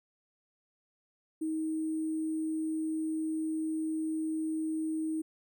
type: tone with sample-and-hold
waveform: sine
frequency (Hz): 315.7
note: D#4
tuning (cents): +25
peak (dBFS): -30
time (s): 1.41-5.22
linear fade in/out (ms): 10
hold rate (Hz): 8820
effects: none